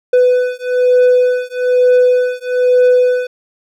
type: beating tone pair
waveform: triangle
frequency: 498.3 / 499.4 Hz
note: B4 / B4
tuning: +15 / +19 cents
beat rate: 1.1 Hz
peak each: -10 dBFS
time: 0.13-3.27 s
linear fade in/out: 5 ms
effects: none